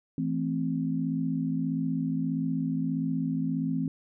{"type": "chord", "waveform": "sine", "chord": "A minor", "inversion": "second", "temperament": "equal", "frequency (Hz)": [164.81, 220, 261.6], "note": ["E3", "A3", "C4"], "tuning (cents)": [0, 0, 0], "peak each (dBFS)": [-30, -34, -29], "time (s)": [0.18, 3.88], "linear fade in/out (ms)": 2, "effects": []}